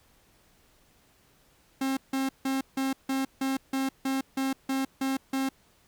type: tone bursts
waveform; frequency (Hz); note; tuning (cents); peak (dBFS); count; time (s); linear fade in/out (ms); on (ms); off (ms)
45% pulse; 267.5; C4; +38; -26; 12; 1.81-5.49; 5; 160; 160
effects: pink hiss -63 dBFS RMS until 5.87 s